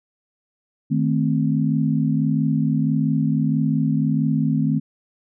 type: chord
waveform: sine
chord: A diminished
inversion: second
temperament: equal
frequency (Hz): 155.56 / 220 / 261.6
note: Eb3 / A3 / C4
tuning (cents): 0 / 0 / 0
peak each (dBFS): -20 / -22 / -22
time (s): 0.9-4.8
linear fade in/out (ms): 20
effects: none